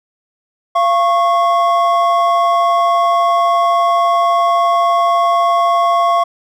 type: tone pair together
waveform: triangle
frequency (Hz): 688.2 / 1100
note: F5 / C#6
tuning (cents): -26 / -14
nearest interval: minor sixth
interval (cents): 812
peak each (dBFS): -11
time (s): 0.75-6.24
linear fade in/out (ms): 10
effects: none